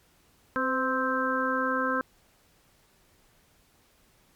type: harmonic tone with a mistuned harmonic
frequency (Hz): 261.6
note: C4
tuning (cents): 0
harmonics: 1 / 2 / 4 / 5 / 6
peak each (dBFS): -31 / -31 / -31 / -31 / -30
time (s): 0.56-2.01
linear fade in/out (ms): 0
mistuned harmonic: 2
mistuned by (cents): -30
effects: pink hiss -63 dBFS RMS until 4.35 s + MP3 96 kbps